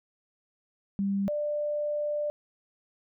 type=tone pair in turn; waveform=sine; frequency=197.8 / 592.7 Hz; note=G3 / D5; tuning=+16 / +16 cents; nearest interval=octave + perfect fifth; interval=1900 cents; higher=second; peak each=-25 / -27 dBFS; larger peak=first; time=0.99-1.28 / 1.28-2.3 s; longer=second; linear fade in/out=0 ms; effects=none